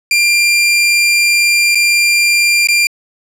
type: tone with dropouts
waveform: sawtooth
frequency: 2386 Hz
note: D7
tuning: 27 cents sharp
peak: -5 dBFS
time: 0.11-2.87 s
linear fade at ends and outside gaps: 2 ms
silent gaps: 1.748-1.754 / 2.672-2.686 s
effects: low-pass 11000 Hz 12 dB/octave